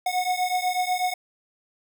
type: beating tone pair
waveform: square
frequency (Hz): 727 / 735.1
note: F#5 / F#5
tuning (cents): -31 / -11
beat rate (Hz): 8.1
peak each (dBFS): -26 / -27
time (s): 0.06-1.14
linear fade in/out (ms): 5
effects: none